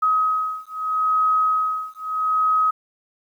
sine beating tone pair, 1267 / 1267.78 Hz, D#6 / D#6, +31 / +32 cents, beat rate 0.78 Hz, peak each -21 / -21 dBFS, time 0.02-2.71 s, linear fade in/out 10 ms, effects 9-bit

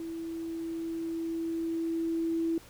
sine tone with level ramp, 329.6 Hz, E4, in tune, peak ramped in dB -35 to -26 dBFS, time 0-2.58 s, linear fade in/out 2 ms, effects pink hiss -54 dBFS RMS until 2.69 s

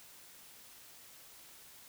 silence, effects white hiss -56 dBFS RMS until 1.88 s

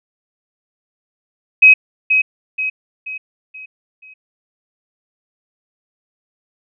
sine tone with echo, 2538 Hz, D#7, 34 cents sharp, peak -3 dBFS, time 1.62-1.74 s, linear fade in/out 10 ms, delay 480 ms, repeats 5, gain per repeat -7 dB, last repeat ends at 4.14 s, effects none

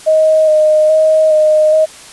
sine tone with vibrato, 622.3 Hz, D#5, in tune, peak -6 dBFS, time 0.06-1.86 s, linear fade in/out 20 ms, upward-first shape square, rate 1.2 Hz, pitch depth 16 cents each way, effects white hiss -35 dBFS RMS until 2.12 s + resampled to 24000 Hz

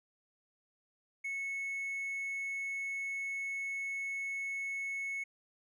sine tone with hard clipping, 2200 Hz, C#7, 14 cents flat, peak -36 dBFS, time 1.24-5.24 s, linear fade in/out 10 ms, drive 2 dB, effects none

